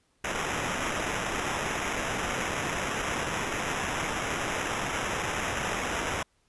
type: noise with sample-and-hold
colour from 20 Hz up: white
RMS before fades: -31 dBFS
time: 0.24-6.23 s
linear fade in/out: 5 ms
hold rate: 4410 Hz
effects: pink hiss -70 dBFS RMS until 6.48 s + resampled to 24000 Hz